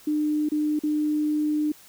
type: tone with dropouts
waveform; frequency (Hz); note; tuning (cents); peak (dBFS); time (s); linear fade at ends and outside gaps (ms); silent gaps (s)
sine; 301.7; D4; +47; -21; 0.07-1.72; 5; 0.489-0.518 / 0.792-0.835
effects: white hiss -51 dBFS RMS until 1.88 s